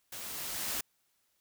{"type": "noise with level ramp", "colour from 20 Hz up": "white", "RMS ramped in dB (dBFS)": [-43, -34], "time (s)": [0.12, 0.81], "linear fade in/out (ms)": 5, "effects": ["white hiss -75 dBFS RMS until 1.4 s"]}